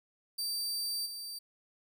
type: tone with level steps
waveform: sawtooth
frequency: 4656 Hz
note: D8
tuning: 16 cents flat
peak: -30 / -37 dBFS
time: 0.38-1.39 s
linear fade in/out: 10 ms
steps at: 1.05 s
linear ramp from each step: 20 ms
effects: none